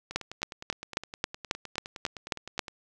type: two click trains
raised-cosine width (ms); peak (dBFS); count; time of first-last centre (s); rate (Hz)
0.2; -9 / -22; 10 / 26; 0.16-2.592 / 0.11-2.682; 3.7 / 9.72
effects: none